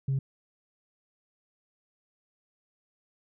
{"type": "tone", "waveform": "sine", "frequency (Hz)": 135.2, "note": "C#3", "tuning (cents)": -43, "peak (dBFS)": -23, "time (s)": [0.08, 0.19], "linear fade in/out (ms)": 5, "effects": ["tanh soft clip ceiling -22 dBFS"]}